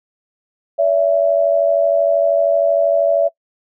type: tone pair together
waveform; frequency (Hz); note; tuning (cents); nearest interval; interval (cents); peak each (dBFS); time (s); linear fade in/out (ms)
sine; 572.1 / 665; D5 / E5; -45 / +15; minor third; 260; -14; 0.78-3.29; 20
effects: noise-tail reverb RT60 0.1 s tail -22 dB re dry